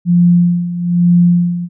sine tone with tremolo, 174.61 Hz, F3, in tune, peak -5 dBFS, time 0.05-1.69 s, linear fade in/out 50 ms, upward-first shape sine, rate 1.1 Hz, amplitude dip 75%, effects none

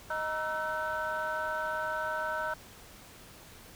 sine tone cluster, 624 / 944 / 1323 / 1521 Hz, D#5 / A#5 / E6 / F#6, +5 / +22 / +6 / +47 cents, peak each -35 / -35 / -37 / -34 dBFS, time 0.1-2.54 s, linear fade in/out 5 ms, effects tanh soft clip ceiling -25 dBFS + pink hiss -52 dBFS RMS until 3.75 s

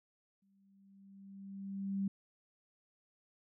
sine tone with exponential growth, 196 Hz, G3, in tune, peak -31 dBFS, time 0.42-2.08 s, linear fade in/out 5 ms, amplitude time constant 360 ms, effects none

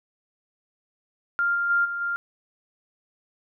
sine tone with level steps, 1396.9 Hz, F6, in tune, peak -20 / -22 / -18 / -27 / -24 dBFS, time 1.39-2.16 s, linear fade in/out 0 ms, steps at 1.54 / 1.69 / 1.84 / 2 s, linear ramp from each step 20 ms, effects none

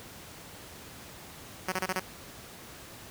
5% pulse tone bursts, 186.2 Hz, F#3, 11 cents sharp, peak -17 dBFS, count 5, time 1.68-1.995 s, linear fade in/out 2 ms, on 39 ms, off 30 ms, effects pink hiss -47 dBFS RMS until 3.1 s + high-pass 60 Hz 12 dB/octave

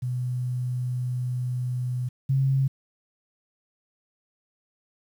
sine tone pair in turn, 125 / 134.68 Hz, B2 / C#3, +21 / -50 cents, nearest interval minor second, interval 129 cents, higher second, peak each -25 / -19 dBFS, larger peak second, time 0.02-2.09 / 2.29-2.68 s, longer first, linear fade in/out 10 ms, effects 9-bit

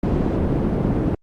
white low-pass noise, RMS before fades -20 dBFS, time 0.03-1.15 s, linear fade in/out 5 ms, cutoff 290 Hz, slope 12 dB/octave, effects Opus 48 kbps

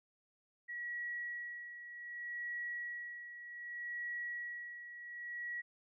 sine tone with tremolo, 1921 Hz, B6, 48 cents flat, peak -38 dBFS, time 0.68-5.62 s, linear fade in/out 20 ms, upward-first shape sine, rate 0.65 Hz, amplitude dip 65%, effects none

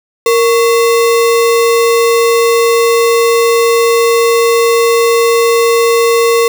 sine tone with sample-and-hold, 464.5 Hz, A#4, 6 cents flat, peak -6 dBFS, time 0.26-6.48 s, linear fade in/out 2 ms, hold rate 1575 Hz, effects none

